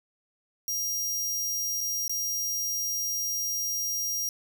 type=tone with dropouts; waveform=sawtooth; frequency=5700 Hz; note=F8; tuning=34 cents sharp; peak=-25 dBFS; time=0.68-4.29 s; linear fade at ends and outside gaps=1 ms; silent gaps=1.807-1.811 / 2.08-2.095 s; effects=9-bit